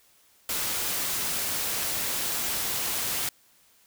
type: noise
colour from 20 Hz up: white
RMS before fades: -29 dBFS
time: 0.49-3.29 s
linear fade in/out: 2 ms
effects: white hiss -61 dBFS RMS until 3.86 s